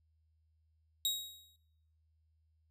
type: tone with exponential decay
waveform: sawtooth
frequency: 3797 Hz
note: A#7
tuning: 31 cents sharp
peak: -26 dBFS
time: 1.05-1.56 s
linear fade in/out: 1 ms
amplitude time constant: 110 ms
effects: noise-tail reverb RT60 0.8 s tail -21 dB re dry + added 79 Hz sine -70 dBFS peak until 2.7 s